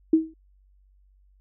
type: tone with exponential decay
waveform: sine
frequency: 320 Hz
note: D#4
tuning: 49 cents sharp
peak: -11 dBFS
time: 0.13-0.34 s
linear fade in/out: 5 ms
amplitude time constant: 44 ms
effects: added 48 Hz sine -56 dBFS peak until 1.4 s